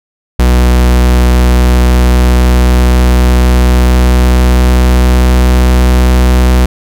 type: tone with pitch glide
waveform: 45% pulse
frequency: 61.74 to 62.49 Hz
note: B1 to B1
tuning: 0 to +21 cents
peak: -4 dBFS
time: 0.39-6.66 s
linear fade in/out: 5 ms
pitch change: +21 cents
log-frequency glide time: 1.3-6.33 s
effects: none